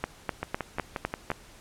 two click trains, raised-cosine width 0.5 ms, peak -12 / -15 dBFS, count 6 / 6, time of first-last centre 0.04-1.303 / 0.43-1.317 s, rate 3.96 / 5.64 Hz, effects pink hiss -52 dBFS RMS until 1.6 s + low-pass 11000 Hz 12 dB/octave

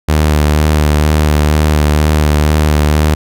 sawtooth tone with vibrato, 75.7 Hz, D#2, 47 cents flat, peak -4 dBFS, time 0.08-3.15 s, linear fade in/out 10 ms, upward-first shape sine, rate 2.1 Hz, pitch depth 22 cents each way, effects none

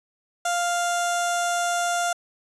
15% pulse tone with notch filter, 698.5 Hz, F5, in tune, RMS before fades -24 dBFS, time 0.45-2.13 s, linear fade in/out 5 ms, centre 2300 Hz, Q 0.86, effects resampled to 24000 Hz

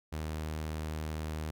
sawtooth tone, 77.8 Hz, D#2, in tune, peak -31 dBFS, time 0.12-1.51 s, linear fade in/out 10 ms, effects none

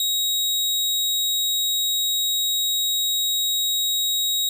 sawtooth tone, 3800 Hz, A#7, 33 cents sharp, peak -17 dBFS, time 0-4.49 s, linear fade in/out 2 ms, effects none

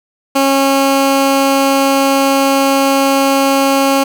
15% pulse tone, 273.3 Hz, C#4, 24 cents flat, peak -3 dBFS, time 0.35-4.04 s, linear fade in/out 10 ms, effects none

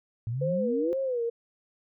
sine exponential sweep, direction up, 108.3 to 366.9 Hz, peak -28 dBFS, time 0.27-0.93 s, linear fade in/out 0 ms
sine tone with vibrato, 500 Hz, B4, 21 cents sharp, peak -26 dBFS, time 0.41-1.3 s, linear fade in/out 10 ms, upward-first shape sine, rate 2.1 Hz, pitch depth 130 cents each way
effects none

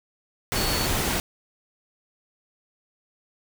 sine tone in noise, 4435 Hz, C#8, in tune, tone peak -30 dBFS, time 0.56-0.86 s, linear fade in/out 0 ms, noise pink, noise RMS -25 dBFS, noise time 0.52-1.2 s, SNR -8 dB, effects none

